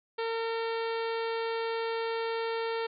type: harmonic tone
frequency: 455.4 Hz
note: A#4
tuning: 40 cents flat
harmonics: 1 / 2 / 3 / 4 / 5 / 6 / 7 / 8 / 9 / 10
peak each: -31 / -37 / -41 / -43 / -45 / -47 / -48 / -49 / -50 / -51 dBFS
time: 0.18-2.87 s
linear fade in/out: 10 ms
effects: none